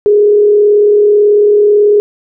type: tone with frequency modulation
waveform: sine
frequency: 415.3 Hz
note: G#4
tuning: in tune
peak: -4 dBFS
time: 0.06-2 s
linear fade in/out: 0 ms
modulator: 38.2 Hz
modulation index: 0.3
effects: none